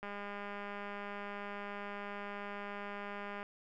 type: click train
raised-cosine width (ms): 0.5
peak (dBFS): -29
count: 691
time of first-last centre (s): 0.03-3.429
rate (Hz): 203
effects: none